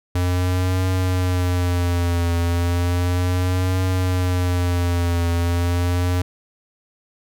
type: tone with vibrato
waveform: square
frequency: 89 Hz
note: F2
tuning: 33 cents sharp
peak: -18 dBFS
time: 0.15-6.22 s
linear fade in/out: 5 ms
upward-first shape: triangle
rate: 0.34 Hz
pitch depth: 75 cents each way
effects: none